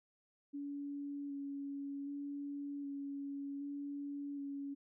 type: tone with vibrato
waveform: sine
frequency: 282.3 Hz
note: C#4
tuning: 32 cents sharp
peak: -40 dBFS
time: 0.53-4.75 s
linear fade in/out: 20 ms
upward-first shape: square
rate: 0.65 Hz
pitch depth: 13 cents each way
effects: none